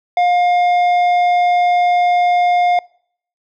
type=tone with tanh clipping; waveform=sine; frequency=710 Hz; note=F5; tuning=28 cents sharp; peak=-12 dBFS; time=0.17-2.79 s; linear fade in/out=2 ms; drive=9 dB; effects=noise-tail reverb RT60 0.6 s tail -25 dB re dry